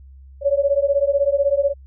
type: beating tone pair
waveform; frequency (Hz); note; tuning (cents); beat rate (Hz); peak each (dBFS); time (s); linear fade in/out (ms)
sine; 554.4 / 570.4; C#5 / C#5; 0 / +49; 16; -18 / -18; 0.41-1.74; 50
effects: added 67 Hz sine -40 dBFS peak until 1.86 s